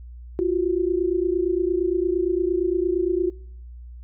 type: tone pair together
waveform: sine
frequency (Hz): 344.2 / 372.9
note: F4 / F#4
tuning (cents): -25 / +14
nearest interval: minor second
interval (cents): 139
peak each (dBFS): -22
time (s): 0.39-3.3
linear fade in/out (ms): 0
effects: noise-tail reverb RT60 0.6 s tail -24 dB re dry + added 60 Hz sine -37 dBFS peak until 4.03 s